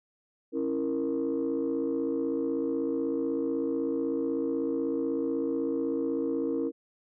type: chord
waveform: sine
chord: A# diminished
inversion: first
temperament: equal with one note detuned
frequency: 273.5 / 329.6 / 466.2 Hz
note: C#4 / E4 / A#4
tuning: -23 / 0 / 0 cents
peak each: -30 dBFS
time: 0.52-6.72 s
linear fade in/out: 50 ms
effects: tanh soft clip ceiling -21 dBFS